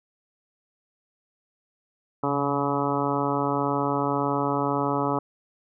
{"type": "harmonic tone with a mistuned harmonic", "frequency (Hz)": 141.8, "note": "C#3", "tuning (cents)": 40, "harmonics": [1, 2, 3, 4, 5, 6, 7, 8, 9], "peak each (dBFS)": [-32, -28, -30, -32, -33, -31, -31, -33, -32], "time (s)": [2.23, 5.19], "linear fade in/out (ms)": 5, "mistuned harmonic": 1, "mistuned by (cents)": -61, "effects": []}